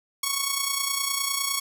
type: tone with amplitude modulation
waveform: 5% pulse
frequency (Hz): 1108.7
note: C#6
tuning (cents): 0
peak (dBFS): -10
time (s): 0.23-1.6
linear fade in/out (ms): 5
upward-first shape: sine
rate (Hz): 29.8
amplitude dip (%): 55
effects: none